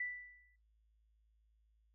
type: tone with exponential decay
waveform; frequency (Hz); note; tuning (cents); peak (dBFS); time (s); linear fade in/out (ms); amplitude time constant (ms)
sine; 1975.5; B6; 0; -35; 0-0.56; 5; 120
effects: noise-tail reverb RT60 0.3 s tail -24 dB re dry + added 54 Hz sine -70 dBFS peak until 1.94 s